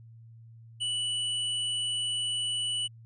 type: tone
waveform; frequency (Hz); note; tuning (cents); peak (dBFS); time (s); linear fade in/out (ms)
square; 2960; F#7; 0; -29; 0.8-2.88; 20
effects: added 114 Hz sine -48 dBFS peak until 3.05 s + resampled to 24000 Hz